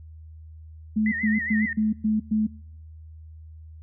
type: tone bursts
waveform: sine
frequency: 215.6 Hz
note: A3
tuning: 35 cents flat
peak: -19 dBFS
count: 6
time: 0.96-2.47 s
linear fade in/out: 10 ms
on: 160 ms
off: 110 ms
type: tone with vibrato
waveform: sine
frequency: 1937 Hz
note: B6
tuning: 34 cents flat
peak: -26 dBFS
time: 1.06-1.73 s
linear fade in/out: 2 ms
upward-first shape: sine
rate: 7.3 Hz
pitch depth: 110 cents each way
effects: noise-tail reverb RT60 0.7 s tail -25 dB re dry + added 79 Hz sine -41 dBFS peak until 3.82 s